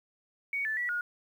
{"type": "tone with pitch steps", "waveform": "sine", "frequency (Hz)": [2239, 1751, 1946, 1439], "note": ["C#7", "A6", "B6", "F#6"], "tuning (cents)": [17, -9, -26, -49], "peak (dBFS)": -29, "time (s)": [0.53, 1.01], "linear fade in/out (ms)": 2, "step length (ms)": 120, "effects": ["10-bit"]}